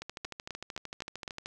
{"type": "two click trains", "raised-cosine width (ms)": 0.2, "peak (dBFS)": [-20, -22], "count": [5, 20], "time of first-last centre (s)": [[0.25, 1.278], [0.02, 1.459]], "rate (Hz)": [3.89, 13.2], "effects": []}